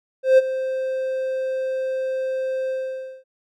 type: tone with ADSR envelope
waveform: triangle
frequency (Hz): 523.3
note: C5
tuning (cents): 0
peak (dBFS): -6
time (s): 0.23-3.24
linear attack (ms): 150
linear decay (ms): 26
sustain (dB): -14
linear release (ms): 540
effects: none